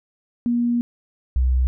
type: tone pair in turn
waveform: sine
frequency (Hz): 238.8 / 63.52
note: A#3 / B1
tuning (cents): +42 / +49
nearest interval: octave + major seventh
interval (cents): 2293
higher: first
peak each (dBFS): -17 / -15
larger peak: second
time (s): 0.46-0.81 / 1.36-1.67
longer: first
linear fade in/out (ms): 0
effects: none